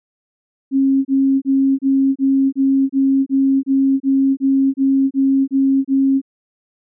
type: tone bursts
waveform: sine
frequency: 270.5 Hz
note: C#4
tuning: 42 cents flat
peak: -11 dBFS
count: 15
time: 0.71-6.216 s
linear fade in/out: 50 ms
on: 340 ms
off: 29 ms
effects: none